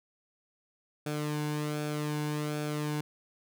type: tone with flanger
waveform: sawtooth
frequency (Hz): 150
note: D3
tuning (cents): +37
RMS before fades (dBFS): -33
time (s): 1.06-3.01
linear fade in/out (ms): 5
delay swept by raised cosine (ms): 1 to 1.6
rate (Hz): 1.3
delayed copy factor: -0.6
effects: none